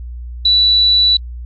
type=tone; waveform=sine; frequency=3951 Hz; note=B7; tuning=in tune; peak=-8 dBFS; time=0.45-1.17 s; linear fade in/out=5 ms; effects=added 60 Hz sine -25 dBFS peak until 1.45 s + AAC 48 kbps